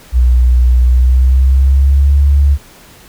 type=tone with pitch glide; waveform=sine; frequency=61.5 to 70.64 Hz; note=B1 to C#2; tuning=-7 to +33 cents; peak=-5 dBFS; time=0.12-2.58 s; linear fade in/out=50 ms; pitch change=+240 cents; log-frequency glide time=0.83-2.16 s; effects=pink hiss -40 dBFS RMS until 3.08 s